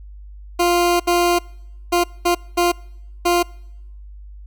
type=tone bursts at uneven times; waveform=20% pulse; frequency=349.2 Hz; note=F4; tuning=in tune; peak=-9 dBFS; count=6; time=0.59-1 / 1.07-1.39 / 1.92-2.04 / 2.25-2.35 / 2.57-2.72 / 3.25-3.43 s; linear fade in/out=10 ms; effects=noise-tail reverb RT60 0.9 s tail -26 dB re dry + added 50 Hz sine -35 dBFS peak until 4.46 s